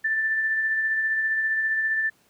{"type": "tone with tremolo", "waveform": "sine", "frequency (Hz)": 1768, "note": "A6", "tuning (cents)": 8, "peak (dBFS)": -20, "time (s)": [0.04, 2.1], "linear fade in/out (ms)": 10, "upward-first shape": "sine", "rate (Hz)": 15, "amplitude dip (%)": 30, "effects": ["pink hiss -62 dBFS RMS until 2.29 s", "high-pass 100 Hz 12 dB/octave"]}